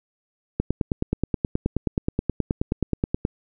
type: click train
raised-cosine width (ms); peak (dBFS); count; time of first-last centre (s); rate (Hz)
3; -8; 26; 0.6-3.251; 9.43
effects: none